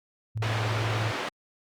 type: tone with tremolo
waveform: sine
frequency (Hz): 110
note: A2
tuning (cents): 0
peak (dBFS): -25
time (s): 0.35-1.12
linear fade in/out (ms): 20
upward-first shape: square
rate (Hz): 20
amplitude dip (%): 35
type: band-pass noise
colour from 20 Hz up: pink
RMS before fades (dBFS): -32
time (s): 0.42-1.29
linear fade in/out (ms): 5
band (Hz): 350 to 3200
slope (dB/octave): 12
effects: Opus 48 kbps